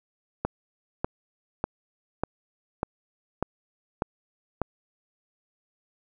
click train, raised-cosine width 1 ms, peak -11 dBFS, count 8, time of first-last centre 0.45-4.617 s, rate 1.68 Hz, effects none

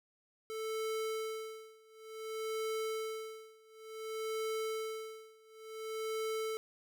square tone with tremolo, 440 Hz, A4, in tune, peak -35 dBFS, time 0.5-6.57 s, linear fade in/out 0 ms, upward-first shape sine, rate 0.56 Hz, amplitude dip 95%, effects none

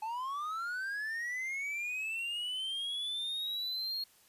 triangle linear sweep, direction up, 854 to 4300 Hz, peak -33 dBFS, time 0.02-4.04 s, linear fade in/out 5 ms, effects white hiss -64 dBFS RMS until 4.28 s + resampled to 32000 Hz

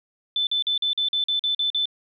sine tone bursts, 3520 Hz, A7, in tune, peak -20 dBFS, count 10, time 0.36-1.856 s, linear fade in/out 2 ms, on 110 ms, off 44 ms, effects none

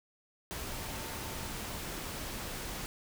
sine tone in noise, 899 Hz, A5, 37 cents sharp, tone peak -51 dBFS, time 0.72-1.51 s, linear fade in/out 0 ms, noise pink, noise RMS -40 dBFS, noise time 0.51-2.86 s, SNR -14 dB, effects none

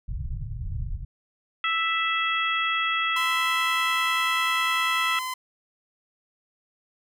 pink low-pass noise, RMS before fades -31 dBFS, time 0.08-1.05 s, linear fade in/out 5 ms, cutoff 140 Hz, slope 48 dB/octave
harmonic tone, 659.3 Hz, E5, in tune, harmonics 2 / 3 / 4 / 5, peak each -26 / -28 / -29 / -30 dBFS, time 1.64-5.19 s, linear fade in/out 2 ms
sawtooth tone, 1024 Hz, C6, 38 cents flat, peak -25 dBFS, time 3.16-5.34 s, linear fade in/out 5 ms
effects none

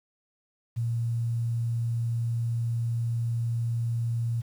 sine tone with quantisation, 116.6 Hz, A#2, 1 cent sharp, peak -25 dBFS, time 0.76-4.42 s, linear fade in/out 20 ms, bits 9, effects none

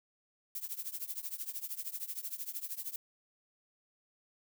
violet noise with tremolo, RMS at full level -37 dBFS, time 0.55-2.96 s, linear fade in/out 2 ms, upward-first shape triangle, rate 13 Hz, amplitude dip 95%, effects none

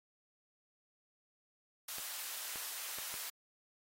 white high-pass noise, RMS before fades -43 dBFS, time 1.88-3.3 s, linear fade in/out 5 ms, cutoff 800 Hz, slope 12 dB/octave
clicks, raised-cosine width 0.3 ms, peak -29 dBFS, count 4, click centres 1.984 / 2.558 / 2.986 / 3.141 s
effects AAC 48 kbps

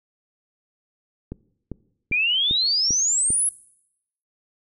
click train, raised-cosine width 3 ms, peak -18 dBFS, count 6, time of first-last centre 1.32-3.304 s, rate 2.52 Hz
sine exponential sweep, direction up, 2349 to 10940 Hz, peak -18 dBFS, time 2.12-3.49 s, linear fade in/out 2 ms
effects noise-tail reverb RT60 0.8 s tail -21 dB re dry

